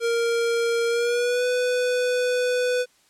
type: tone with pitch glide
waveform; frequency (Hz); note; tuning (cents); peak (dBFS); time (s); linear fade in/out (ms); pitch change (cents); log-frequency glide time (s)
square; 466.2 to 496.8; A#4 to B4; 0 to +10; -21; 0-2.86; 50; +110; 0.88-1.45
effects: white hiss -60 dBFS RMS until 3.09 s + low-pass 9000 Hz 12 dB/octave